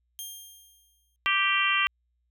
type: tone with exponential decay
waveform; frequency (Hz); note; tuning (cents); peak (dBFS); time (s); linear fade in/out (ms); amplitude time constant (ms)
10% pulse; 3200; G7; +35; -26; 0.19-1.16; 0; 210
type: harmonic tone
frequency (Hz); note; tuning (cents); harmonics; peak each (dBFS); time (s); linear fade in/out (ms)
392; G4; 0; 3 / 4 / 5 / 6 / 7 / 8; -28 / -32 / -29 / -29 / -27 / -30; 1.26-1.87; 0
effects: added 60 Hz sine -70 dBFS peak until 2.3 s